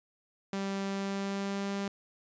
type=tone with pitch glide; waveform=sawtooth; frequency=196 to 198.62 Hz; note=G3 to G3; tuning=0 to +23 cents; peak=-28 dBFS; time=0.53-1.88 s; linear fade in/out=2 ms; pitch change=+23 cents; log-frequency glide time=0.84-1.71 s; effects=resampled to 16000 Hz